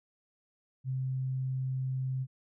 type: tone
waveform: sine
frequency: 130.81 Hz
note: C3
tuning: in tune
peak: -30 dBFS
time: 0.84-2.27 s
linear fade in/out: 50 ms
effects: none